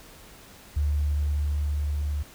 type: tone with level ramp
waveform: sine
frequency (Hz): 73.42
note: D2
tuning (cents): 0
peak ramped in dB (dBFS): -21 to -25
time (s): 0.76-2.23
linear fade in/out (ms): 10
effects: pink hiss -49 dBFS RMS until 2.34 s